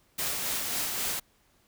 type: noise with tremolo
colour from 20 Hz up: white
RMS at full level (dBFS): -30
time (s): 0.18-1.2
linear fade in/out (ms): 10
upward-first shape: sine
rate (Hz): 3.7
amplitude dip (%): 30
effects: pink hiss -66 dBFS RMS until 1.67 s